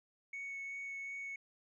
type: tone with vibrato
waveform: sine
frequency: 2217 Hz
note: C#7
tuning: in tune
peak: -39 dBFS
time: 0.33-1.36 s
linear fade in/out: 5 ms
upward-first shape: sine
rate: 2.7 Hz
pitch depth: 8 cents each way
effects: tanh soft clip ceiling -39 dBFS